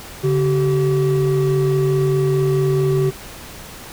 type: tone pair together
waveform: triangle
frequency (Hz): 142.48 / 382.8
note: C#3 / G4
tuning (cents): +48 / -41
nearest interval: octave + perfect fourth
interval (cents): 1711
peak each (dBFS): -15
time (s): 0.23-3.11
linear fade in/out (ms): 20
effects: pink hiss -36 dBFS RMS until 3.92 s